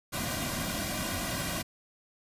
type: noise with comb filter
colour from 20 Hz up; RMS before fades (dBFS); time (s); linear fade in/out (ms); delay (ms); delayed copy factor
pink; -33; 0.12-1.63; 20; 2.3; -0.95
effects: resampled to 32000 Hz